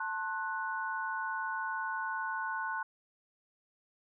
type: chord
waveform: sine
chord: F# diminished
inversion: first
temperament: just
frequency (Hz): 888 / 1065.6 / 1480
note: A5 / C6 / F#6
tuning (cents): +16 / +31 / 0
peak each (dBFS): -38 / -39 / -36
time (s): 0-2.83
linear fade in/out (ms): 5
effects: none